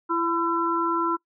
harmonic tone, 336.2 Hz, E4, 34 cents sharp, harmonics 1 / 3 / 4, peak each -26 / -26 / -26 dBFS, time 0.09-1.17 s, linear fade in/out 20 ms, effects noise-tail reverb RT60 0.1 s tail -22 dB re dry

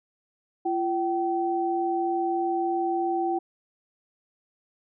sine tone pair together, 342.6 / 769 Hz, F4 / G5, -33 / -33 cents, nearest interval octave + major second, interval 1400 cents, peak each -26 dBFS, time 0.65-3.39 s, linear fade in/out 10 ms, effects none

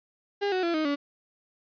35% pulse tone with pitch steps, 404.3 / 370.7 / 340 / 311.8 / 285.9 Hz, G#4 / F#4 / F4 / D#4 / D4, -46 / +3 / -46 / +4 / -46 cents, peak -23 dBFS, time 0.41-0.96 s, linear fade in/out 20 ms, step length 110 ms, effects resampled to 11025 Hz

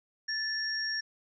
sine tone pair together, 1751 / 5559 Hz, A6 / F8, -9 / -9 cents, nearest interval octave + minor sixth, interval 2000 cents, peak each -33 / -33 dBFS, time 0.28-1.01 s, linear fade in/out 10 ms, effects none

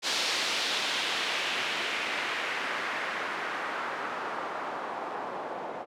white noise with low-pass filter sweep, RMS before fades -32 dBFS, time 0.02-5.86 s, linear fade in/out 50 ms, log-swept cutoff 4500 to 770 Hz, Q 1.4, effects high-pass 300 Hz 12 dB/octave

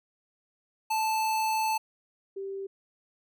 square / sine tone pair in turn, 877 / 390.7 Hz, A5 / G4, -6 / -6 cents, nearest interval octave + major second, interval 1400 cents, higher first, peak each -26 / -33 dBFS, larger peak first, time 0.9-1.78 / 2.36-2.67 s, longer first, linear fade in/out 10 ms, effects none

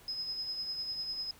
sine tone with tremolo, 5080 Hz, D#8, 35 cents sharp, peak -33 dBFS, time 0.08-1.31 s, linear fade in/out 2 ms, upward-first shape sine, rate 10 Hz, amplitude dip 45%, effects pink hiss -58 dBFS RMS until 1.39 s

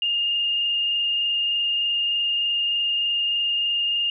sine tone with frequency modulation, 2825 Hz, F7, 19 cents sharp, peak -20 dBFS, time 0.02-4.1 s, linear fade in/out 2 ms, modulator 23.3 Hz, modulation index 1.2, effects none

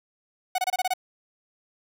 45% pulse tone bursts, 740 Hz, F#5, in tune, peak -22 dBFS, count 7, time 0.55-0.937 s, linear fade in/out 5 ms, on 33 ms, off 26 ms, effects none

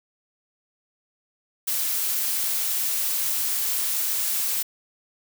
blue noise, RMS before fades -25 dBFS, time 1.67-4.63 s, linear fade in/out 10 ms, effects none

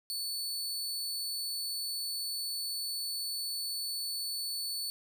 sawtooth tone, 4458 Hz, C#8, 9 cents sharp, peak -31 dBFS, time 0.1-4.9 s, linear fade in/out 0 ms, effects none

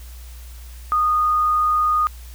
sine tone, 1232 Hz, D#6, 17 cents flat, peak -15 dBFS, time 0.92-2.07 s, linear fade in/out 0 ms, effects added 60 Hz sine -35 dBFS peak until 2.34 s + white hiss -47 dBFS RMS until 2.34 s

